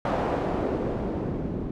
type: noise with low-pass filter sweep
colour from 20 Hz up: white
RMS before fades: -28 dBFS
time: 0.05-1.71 s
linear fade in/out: 2 ms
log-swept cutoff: 770 to 240 Hz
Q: 1.1
effects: none